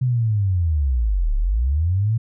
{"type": "linear two-way sweep", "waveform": "sine", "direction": "down then up", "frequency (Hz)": [130, 33.44, 116.8], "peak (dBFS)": -16, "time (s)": [0.01, 2.18], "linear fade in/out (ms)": 10, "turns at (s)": 1.35, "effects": []}